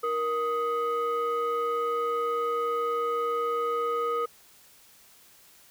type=tone pair together; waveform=sine; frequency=470 / 1251.8 Hz; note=A#4 / D#6; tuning=+14 / +10 cents; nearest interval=octave + perfect fourth; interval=1696 cents; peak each=-26 dBFS; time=0.03-4.26 s; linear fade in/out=10 ms; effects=tanh soft clip ceiling -22 dBFS + white hiss -56 dBFS RMS until 5.7 s